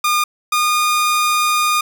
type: tone pair in turn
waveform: sawtooth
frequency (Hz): 1214 / 1221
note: D#6 / D#6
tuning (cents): -43 / -33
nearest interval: unison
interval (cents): 10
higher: second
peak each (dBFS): -10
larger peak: neither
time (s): 0.04-0.24 / 0.52-1.81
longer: second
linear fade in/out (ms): 5
effects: none